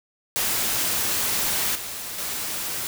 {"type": "noise with level steps", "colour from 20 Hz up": "white", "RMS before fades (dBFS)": [-24, -33, -29], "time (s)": [0.36, 2.87], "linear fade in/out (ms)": 0, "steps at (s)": [1.75, 2.18], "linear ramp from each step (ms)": 5, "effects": []}